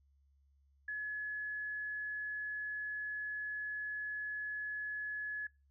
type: tone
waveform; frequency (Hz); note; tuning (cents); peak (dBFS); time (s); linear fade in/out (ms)
sine; 1700; G#6; +40; -37; 0.88-5.47; 5
effects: noise-tail reverb RT60 0.3 s tail -26 dB re dry + added 69 Hz sine -67 dBFS peak until 5.7 s